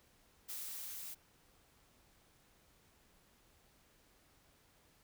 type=noise with level ramp; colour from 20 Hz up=blue; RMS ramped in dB=-44 to -47 dBFS; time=0.48-1.15 s; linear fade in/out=20 ms; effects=pink hiss -69 dBFS RMS until 5.03 s